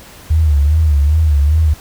sine tone with vibrato, 75.3 Hz, D2, 44 cents sharp, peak -8 dBFS, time 0.3-1.74 s, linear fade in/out 10 ms, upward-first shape sine, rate 2.5 Hz, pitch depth 110 cents each way, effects pink hiss -38 dBFS RMS until 1.8 s

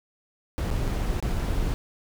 brown noise with dropouts, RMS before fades -26 dBFS, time 0.58-1.74 s, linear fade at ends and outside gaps 0 ms, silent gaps 0.703-0.711 / 0.873-0.877 / 1.202-1.226 s, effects none

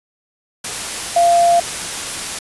sine tone in noise, 690 Hz, F5, 21 cents flat, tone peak -9 dBFS, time 1.16-1.6 s, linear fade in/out 5 ms, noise white, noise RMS -24 dBFS, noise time 0.64-2.39 s, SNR +12 dB, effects resampled to 24000 Hz

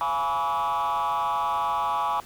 sine tone with frequency modulation, 987.8 Hz, B5, in tune, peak -20 dBFS, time 0.01-2.2 s, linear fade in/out 0 ms, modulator 151 Hz, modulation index 1.5, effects tanh soft clip ceiling -22 dBFS + pink hiss -48 dBFS RMS until 2.25 s

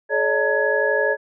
sine tone cluster, 428.2 / 557 / 609 / 906 / 1678 Hz, A4 / C#5 / D#5 / A#5 / G#6, -47 / +8 / -37 / -50 / +17 cents, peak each -23 / -22 / -25 / -29 / -21 dBFS, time 0.09-1.17 s, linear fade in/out 50 ms, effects none

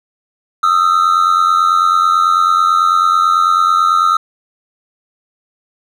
triangle tone pair together, 1244.5 / 1333.6 Hz, D#6 / E6, 0 / +20 cents, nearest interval minor second, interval 120 cents, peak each -10 dBFS, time 0.63-4.17 s, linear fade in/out 5 ms, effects none

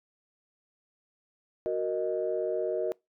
sine chord, D# minor, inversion first, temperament equal, 370 / 466.2 / 622.3 Hz, F#4 / A#4 / D#5, 0 / 0 / 0 cents, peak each -31 dBFS, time 1.66-2.92 s, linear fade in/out 0 ms, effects noise-tail reverb RT60 0.2 s tail -25 dB re dry + tanh soft clip ceiling -18 dBFS

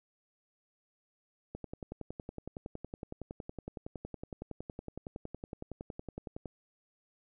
click train, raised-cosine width 2 ms, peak -27 dBFS, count 54, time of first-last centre 1.55-6.457 s, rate 10.8 Hz, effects none

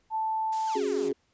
sine tone, 880 Hz, A5, in tune, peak -26 dBFS, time 0.1-0.8 s, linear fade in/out 50 ms
blue noise, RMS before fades -40 dBFS, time 0.52-1.09 s, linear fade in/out 10 ms
10% pulse exponential sweep, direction down, 1673 to 120.5 Hz, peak -34 dBFS, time 0.67-1.12 s, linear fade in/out 5 ms
sine chord, C# suspended fourth, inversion none, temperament equal, 277.2 / 370 / 415.3 Hz, C#4 / F#4 / G#4, 0 / 0 / 0 cents, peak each -33 / -31 / -27 dBFS, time 0.75-1.13 s, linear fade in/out 10 ms
effects pink hiss -70 dBFS RMS until 1.33 s + resampled to 16000 Hz

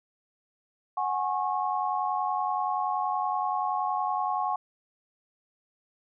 sine chord, F# suspended second, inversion none, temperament equal with one note detuned, 740 / 830.6 / 1090.9 Hz, F#5 / G#5 / C#6, 0 / 0 / -28 cents, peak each -30 dBFS, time 0.97-4.56 s, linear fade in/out 5 ms, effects none

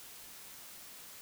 silence, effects white hiss -51 dBFS RMS until 1.21 s

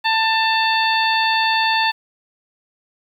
harmonic tone, 890 Hz, A5, 20 cents sharp, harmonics 1 / 2 / 3 / 4 / 5, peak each -18 / -21 / -23 / -24 / -25 dBFS, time 0.04-1.92 s, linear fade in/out 20 ms, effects 8-bit

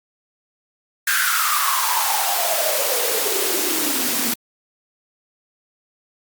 white noise with high-pass filter sweep, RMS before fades -20 dBFS, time 1.07-4.34 s, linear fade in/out 5 ms, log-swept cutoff 1600 to 220 Hz, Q 9, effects Opus 48 kbps

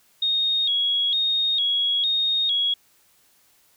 sine tone with vibrato, 3513 Hz, A7, 3 cents flat, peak -19 dBFS, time 0.22-2.74 s, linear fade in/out 5 ms, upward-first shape square, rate 1.1 Hz, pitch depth 95 cents each way, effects white hiss -60 dBFS RMS until 3.76 s

